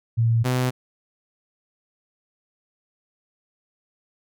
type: tone pair in turn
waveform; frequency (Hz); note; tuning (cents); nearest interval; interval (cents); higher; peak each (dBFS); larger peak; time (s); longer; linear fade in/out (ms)
sine / sawtooth; 115 / 126.85; A#2 / B2; -23 / +47; major second; 170; second; -16 / -16; neither; 0.17-0.44 / 0.44-0.71; neither; 20
effects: none